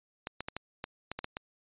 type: clicks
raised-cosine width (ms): 0.3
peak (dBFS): -20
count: 9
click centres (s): 0.271 / 0.406 / 0.485 / 0.566 / 0.841 / 1.116 / 1.19 / 1.244 / 1.369
effects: resampled to 8000 Hz